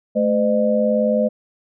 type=tone cluster; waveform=sine; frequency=218 / 510 / 609 Hz; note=A3 / C5 / D#5; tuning=-16 / -44 / -37 cents; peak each=-19 dBFS; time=0.15-1.29 s; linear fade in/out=20 ms; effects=none